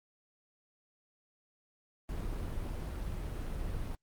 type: noise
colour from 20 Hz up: brown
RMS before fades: -37 dBFS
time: 2.09-3.95 s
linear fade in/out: 0 ms
effects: Opus 32 kbps